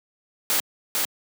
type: noise with echo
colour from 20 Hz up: white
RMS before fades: -22 dBFS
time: 0.5-0.6 s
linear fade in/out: 0 ms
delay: 450 ms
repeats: 1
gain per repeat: -2 dB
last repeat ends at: 1.05 s
effects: high-pass 200 Hz 12 dB/octave